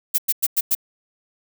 violet noise bursts, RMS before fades -18 dBFS, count 5, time 0.14-0.751 s, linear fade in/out 10 ms, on 43 ms, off 99 ms, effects none

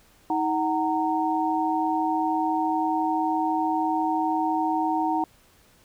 sine tone cluster, 317.7 / 749 / 923 Hz, D#4 / F#5 / A#5, +36 / +21 / -17 cents, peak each -26 dBFS, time 0.3-5.24 s, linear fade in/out 2 ms, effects pink hiss -58 dBFS RMS until 5.84 s

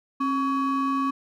triangle ring-modulated tone, 698.5 Hz, F5, in tune, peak -17 dBFS, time 0.2-1.11 s, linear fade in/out 10 ms, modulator 429 Hz, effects none

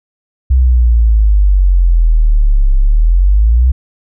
sine exponential two-way sweep, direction down then up, 65.41 to 33.09 to 65.41 Hz, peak -5 dBFS, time 0.5-3.72 s, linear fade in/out 10 ms, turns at 2.76 s, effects none

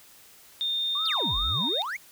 sine tone with pitch glide, 3638 to 3674 Hz, A#7 to A#7, -43 to -26 cents, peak -25 dBFS, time 0.61-1.82 s, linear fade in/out 0 ms, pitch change +17 cents, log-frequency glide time 0.76-1.7 s
sine tone with vibrato, 1103 Hz, C#6, 9 cents flat, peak -33 dBFS, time 0.95-1.69 s, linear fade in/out 5 ms, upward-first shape sine, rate 2.4 Hz, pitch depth 300 cents each way
triangle exponential two-way sweep, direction down then up, 5274 to 38 to 2362 Hz, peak -28 dBFS, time 1.05-1.97 s, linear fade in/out 10 ms, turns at 1.39 s
effects white hiss -53 dBFS RMS until 2.11 s

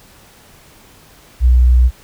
sine tone, 61.74 Hz, B1, in tune, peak -6 dBFS, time 1.4-1.91 s, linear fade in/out 50 ms, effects pink hiss -45 dBFS RMS until 2.03 s

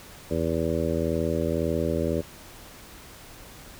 harmonic tone, 81.9 Hz, E2, 11 cents flat, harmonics 1 / 2 / 3 / 4 / 5 / 6 / 7, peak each -31 / -31 / -31 / -31 / -31 / -31 / -31 dBFS, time 0.3-2.22 s, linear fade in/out 20 ms, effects pink hiss -46 dBFS RMS until 3.79 s

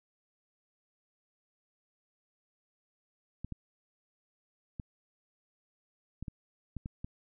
clicks, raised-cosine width 5 ms, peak -26 dBFS, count 8, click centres 3.446 / 3.523 / 4.798 / 6.226 / 6.282 / 6.767 / 6.859 / 7.045 s, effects none

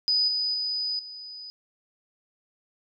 sine tone with level steps, 4978 Hz, D#8, in tune, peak -20 / -24 / -26 / -38 dBFS, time 0.08-1.5 s, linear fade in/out 0 ms, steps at 0.28 / 0.54 / 0.99 s, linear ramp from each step 2 ms, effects none

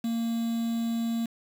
triangle tone with quantisation, 230.5 Hz, A#3, 19 cents flat, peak -24 dBFS, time 0.04-1.26 s, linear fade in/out 5 ms, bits 7, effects none

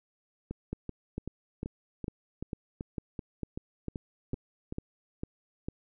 two click trains, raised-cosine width 3 ms, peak -21 / -23 dBFS, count 12 / 12, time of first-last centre 0.73-5.685 / 0.51-4.725 s, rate 2.22 / 2.61 Hz, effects none

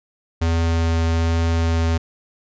square tone with vibrato, 82.7 Hz, E2, 6 cents sharp, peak -17 dBFS, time 0.41-1.98 s, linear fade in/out 10 ms, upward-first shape triangle, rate 1.2 Hz, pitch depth 8 cents each way, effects resampled to 16000 Hz

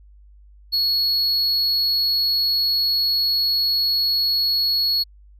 triangle tone, 4350 Hz, C#8, 33 cents flat, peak -16 dBFS, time 0.72-5.04 s, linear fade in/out 20 ms, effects added 50 Hz sine -45 dBFS peak until 5.39 s

